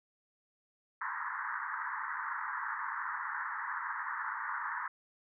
pink band-pass noise, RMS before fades -38 dBFS, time 1.01-4.88 s, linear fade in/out 5 ms, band 900 to 1900 Hz, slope 96 dB/octave, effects none

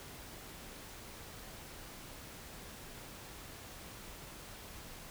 silence, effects pink hiss -50 dBFS RMS until 5.1 s

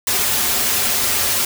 white noise with comb filter, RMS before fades -18 dBFS, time 0.07-1.45 s, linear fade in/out 2 ms, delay 6.2 ms, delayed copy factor -0.9, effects none

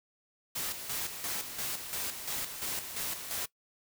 white noise with tremolo, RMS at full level -35 dBFS, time 0.55-3.46 s, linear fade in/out 10 ms, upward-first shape square, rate 2.9 Hz, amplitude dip 55%, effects noise-tail reverb RT60 0.1 s tail -20 dB re dry

